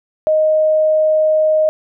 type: tone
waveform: sine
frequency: 622.3 Hz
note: D#5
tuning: in tune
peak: -10 dBFS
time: 0.27-1.69 s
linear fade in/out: 0 ms
effects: none